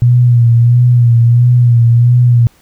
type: tone with vibrato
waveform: sine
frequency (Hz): 120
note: B2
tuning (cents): -49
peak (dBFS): -4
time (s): 0.02-2.47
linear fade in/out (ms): 0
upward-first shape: sine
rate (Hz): 1.5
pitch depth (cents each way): 45
effects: pink hiss -49 dBFS RMS until 2.61 s